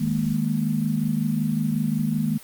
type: chord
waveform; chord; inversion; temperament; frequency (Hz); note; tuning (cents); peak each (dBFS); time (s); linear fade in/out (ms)
sine; D# suspended fourth; none; equal; 155.56 / 207.7 / 233.1; D#3 / G#3 / A#3; 0 / 0 / 0; -25; 0-2.38; 10
effects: white hiss -45 dBFS RMS until 2.43 s + Opus 48 kbps